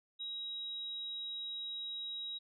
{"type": "tone", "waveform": "sine", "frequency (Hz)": 3825, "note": "A#7", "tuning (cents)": 44, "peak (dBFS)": -39, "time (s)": [0.19, 2.39], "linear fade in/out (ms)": 20, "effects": []}